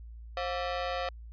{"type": "ring-modulated tone", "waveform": "sawtooth", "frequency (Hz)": 622.3, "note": "D#5", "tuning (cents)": 0, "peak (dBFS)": -24, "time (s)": [0.37, 1.09], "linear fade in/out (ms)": 2, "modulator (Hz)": 91.1, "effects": ["added 57 Hz sine -43 dBFS peak until 1.32 s", "resampled to 11025 Hz"]}